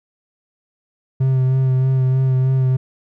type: tone with vibrato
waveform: triangle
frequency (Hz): 130.81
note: C3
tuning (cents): 0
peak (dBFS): -11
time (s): 1.2-2.77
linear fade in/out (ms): 10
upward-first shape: sine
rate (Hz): 3.2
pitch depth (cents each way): 22
effects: none